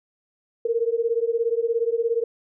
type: beating tone pair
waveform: sine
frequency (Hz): 454.9 / 471.9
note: A#4 / A#4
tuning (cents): -42 / +21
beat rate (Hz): 17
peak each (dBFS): -23 / -23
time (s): 0.65-2.24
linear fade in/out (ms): 5
effects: none